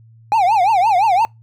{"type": "tone with vibrato", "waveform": "triangle", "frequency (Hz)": 801, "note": "G5", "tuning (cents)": 37, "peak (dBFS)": -9, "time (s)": [0.32, 1.25], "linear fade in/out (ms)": 0, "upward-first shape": "triangle", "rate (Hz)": 5.8, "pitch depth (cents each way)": 270, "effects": ["noise-tail reverb RT60 0.2 s tail -26 dB re dry", "added 113 Hz sine -43 dBFS peak until 1.42 s"]}